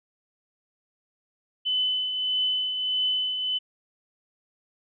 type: tone with tremolo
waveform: sine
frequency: 3018 Hz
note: F#7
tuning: 34 cents sharp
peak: -21 dBFS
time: 1.65-3.59 s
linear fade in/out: 20 ms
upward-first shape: triangle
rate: 1.6 Hz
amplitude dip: 50%
effects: none

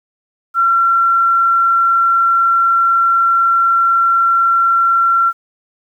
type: tone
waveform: sine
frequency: 1362 Hz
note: F6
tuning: 44 cents flat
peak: -9 dBFS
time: 0.54-5.33 s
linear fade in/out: 50 ms
effects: 8-bit

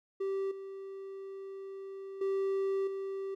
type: tone with level steps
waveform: triangle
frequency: 389 Hz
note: G4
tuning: 13 cents flat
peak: -29 / -39 / -27 / -33 dBFS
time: 0.2-3.35 s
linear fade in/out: 10 ms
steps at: 0.51 / 2.21 / 2.87 s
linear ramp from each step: 5 ms
effects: none

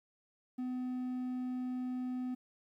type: tone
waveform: triangle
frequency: 252.3 Hz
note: B3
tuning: 37 cents sharp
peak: -33 dBFS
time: 0.58-2.35 s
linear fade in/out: 10 ms
effects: 12-bit

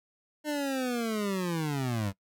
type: linear sweep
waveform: 25% pulse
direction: down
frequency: 304 to 94 Hz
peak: -25 dBFS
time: 0.44-2.13 s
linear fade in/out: 50 ms
effects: noise-tail reverb RT60 0.1 s tail -21 dB re dry

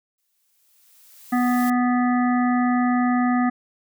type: noise with exponential growth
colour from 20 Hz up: blue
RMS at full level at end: -34 dBFS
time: 0.18-1.7 s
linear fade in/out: 2 ms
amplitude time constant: 330 ms
type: harmonic tone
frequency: 246.9 Hz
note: B3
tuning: in tune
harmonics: 1 / 3 / 5 / 7 / 8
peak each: -18 / -25 / -28 / -33 / -34 dBFS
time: 1.32-3.5 s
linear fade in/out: 10 ms
effects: none

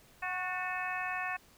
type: harmonic tone with a mistuned harmonic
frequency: 367.8 Hz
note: F#4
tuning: 10 cents flat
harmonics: 2 / 3 / 4 / 5 / 6 / 7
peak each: -39 / -40 / -43 / -38 / -46 / -40 dBFS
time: 0.22-1.37 s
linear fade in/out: 10 ms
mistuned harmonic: 5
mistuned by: -39 cents
effects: pink hiss -61 dBFS RMS until 1.57 s

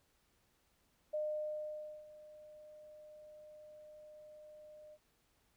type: tone with ADSR envelope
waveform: sine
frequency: 608 Hz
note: D#5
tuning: 40 cents flat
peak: -34 dBFS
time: 1.13-4.98 s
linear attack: 13 ms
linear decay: 900 ms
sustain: -19 dB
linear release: 48 ms
effects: pink hiss -75 dBFS RMS until 5.56 s

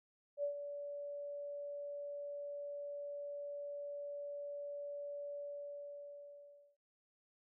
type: tone with ADSR envelope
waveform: sine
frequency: 575 Hz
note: D5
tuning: 37 cents flat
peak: -33 dBFS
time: 0.37-6.77 s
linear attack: 64 ms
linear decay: 100 ms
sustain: -9 dB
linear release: 1400 ms
effects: none

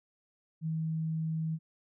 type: tone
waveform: sine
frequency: 160 Hz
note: D#3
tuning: 49 cents sharp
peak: -30 dBFS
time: 0.61-1.59 s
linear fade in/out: 50 ms
effects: none

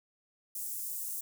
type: high-pass noise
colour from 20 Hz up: white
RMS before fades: -38 dBFS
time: 0.55-1.21 s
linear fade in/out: 5 ms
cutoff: 7400 Hz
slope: 24 dB/octave
effects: none

